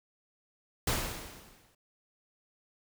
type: noise with exponential decay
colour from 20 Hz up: pink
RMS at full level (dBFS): -28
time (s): 0.87-1.75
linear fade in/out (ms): 5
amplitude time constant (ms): 190
effects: none